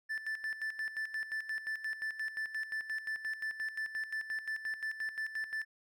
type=tone with tremolo; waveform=triangle; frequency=1760 Hz; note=A6; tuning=in tune; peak=-32 dBFS; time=0.09-5.65 s; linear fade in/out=20 ms; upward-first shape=square; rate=5.7 Hz; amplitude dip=70%; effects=none